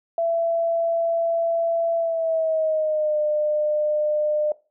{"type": "tone with pitch glide", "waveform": "sine", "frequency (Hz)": [669, 602.9], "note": ["E5", "D5"], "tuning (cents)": [25, 45], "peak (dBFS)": -19, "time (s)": [0.18, 4.52], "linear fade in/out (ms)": 2, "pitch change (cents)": -180, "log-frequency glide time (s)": [1.97, 3.19], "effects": ["noise-tail reverb RT60 0.3 s tail -19 dB re dry"]}